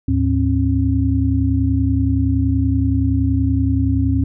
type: tone cluster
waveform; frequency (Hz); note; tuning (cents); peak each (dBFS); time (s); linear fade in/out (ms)
sine; 76 / 106.6 / 268.8; D#2 / G#2 / C4; -40 / +46 / +47; -18; 0.08-4.24; 5
effects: none